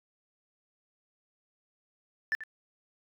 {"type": "tone with echo", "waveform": "sine", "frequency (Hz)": 1760, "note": "A6", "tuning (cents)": 0, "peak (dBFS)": -23, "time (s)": [2.32, 2.35], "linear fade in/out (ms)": 0, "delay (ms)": 86, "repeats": 1, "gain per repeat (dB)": -15, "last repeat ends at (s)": 2.436, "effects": ["tanh soft clip ceiling -25 dBFS"]}